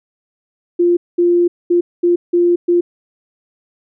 sine tone bursts at uneven times, 348.5 Hz, F4, 4 cents flat, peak -9 dBFS, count 6, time 0.79-0.97 / 1.18-1.48 / 1.7-1.81 / 2.03-2.16 / 2.33-2.56 / 2.68-2.81 s, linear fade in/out 10 ms, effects none

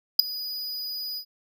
square tone with ADSR envelope, 4941 Hz, D#8, 13 cents flat, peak -8 dBFS, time 0.19-1.25 s, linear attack 6 ms, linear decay 6 ms, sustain -23 dB, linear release 78 ms, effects none

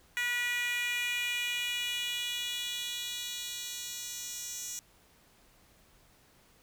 10% pulse tone with high-pass filter sweep, 484.7 Hz, B4, 32 cents flat, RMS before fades -35 dBFS, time 0.17-4.79 s, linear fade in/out 0 ms, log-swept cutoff 1900 to 5700 Hz, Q 3, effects pink hiss -63 dBFS RMS until 6.62 s

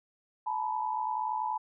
sine tone cluster, 867 / 939 / 988 Hz, A5 / A#5 / B5, -26 / +12 / 0 cents, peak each -32 / -40 / -33 dBFS, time 0.46-1.58 s, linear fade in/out 10 ms, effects none

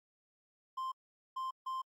triangle tone bursts at uneven times, 1046.5 Hz, C6, in tune, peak -34 dBFS, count 3, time 0.77-0.92 / 1.36-1.51 / 1.66-1.82 s, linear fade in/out 10 ms, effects AAC 64 kbps

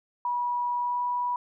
sine tone with pitch glide, 971 to 977.8 Hz, B5 to B5, -30 to -18 cents, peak -25 dBFS, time 0.25-1.36 s, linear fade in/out 2 ms, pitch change +12 cents, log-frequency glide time 0.8-1.02 s, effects none

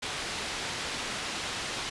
white low-pass noise, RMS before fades -35 dBFS, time 0.02-1.9 s, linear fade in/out 10 ms, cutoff 4400 Hz, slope 12 dB/octave, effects resampled to 24000 Hz

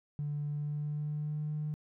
triangle tone with pitch glide, 146.83 to 151.31 Hz, D3 to D#3, 0 to -48 cents, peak -29 dBFS, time 0.19-1.74 s, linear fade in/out 0 ms, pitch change +52 cents, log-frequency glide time 0.48-1.5 s, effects tanh soft clip ceiling -30 dBFS

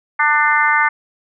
harmonic tone, 298 Hz, D4, 25 cents sharp, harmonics 3 / 4 / 5 / 6 / 7, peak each -18 / -18 / -18 / -18 / -18 dBFS, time 0.19-0.89 s, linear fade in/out 10 ms, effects none

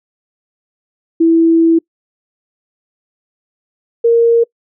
sine tone pair in turn, 329.5 / 465.1 Hz, E4 / A#4, -1 / -4 cents, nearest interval tritone, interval 597 cents, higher second, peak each -6 dBFS, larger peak neither, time 1.2-1.79 / 4.04-4.44 s, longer first, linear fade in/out 10 ms, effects noise-tail reverb RT60 0.1 s tail -25 dB re dry

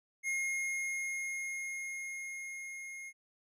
square tone with level ramp, 2145 Hz, C7, 42 cents sharp, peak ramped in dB -32 to -44 dBFS, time 0.23-3.13 s, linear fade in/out 50 ms, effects low-pass 12000 Hz 12 dB/octave

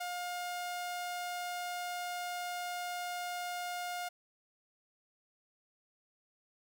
sawtooth tone, 711 Hz, F5, 31 cents sharp, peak -33 dBFS, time 0-4.09 s, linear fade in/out 10 ms, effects none

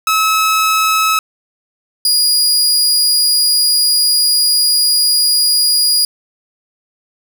sawtooth tone pair in turn, 1292 / 4878 Hz, E6 / D#8, -35 / -35 cents, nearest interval octave + major seventh, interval 2300 cents, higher second, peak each -7 dBFS, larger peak neither, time 0.07-1.19 / 2.05-6.05 s, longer second, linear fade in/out 2 ms, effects 7-bit

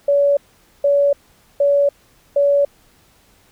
sine tone bursts, 568 Hz, C#5, 42 cents sharp, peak -11 dBFS, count 4, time 0.08-2.65 s, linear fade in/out 5 ms, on 290 ms, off 470 ms, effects pink hiss -54 dBFS RMS until 3.51 s

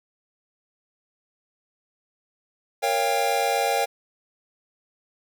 square chord, G half-diminished seventh, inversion first, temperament equal with one note detuned, 466.2 / 554.4 / 698.5 / 797.2 Hz, Bb4 / Db5 / F5 / G5, 0 / 0 / 0 / +29 cents, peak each -29 / -28 / -28 / -25 dBFS, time 2.82-3.86 s, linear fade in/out 20 ms, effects none

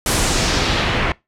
pink noise with low-pass filter sweep, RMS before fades -18 dBFS, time 0.06-1.12 s, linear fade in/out 2 ms, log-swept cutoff 11000 to 2200 Hz, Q 1.5, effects noise-tail reverb RT60 0.2 s tail -22 dB re dry

